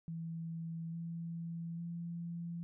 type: tone with pitch steps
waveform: sine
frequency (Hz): 164.81 / 167.4 / 170.03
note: E3 / E3 / F3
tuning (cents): 0 / +27 / -46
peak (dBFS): -39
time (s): 0.08-2.63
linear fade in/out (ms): 0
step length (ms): 850
effects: none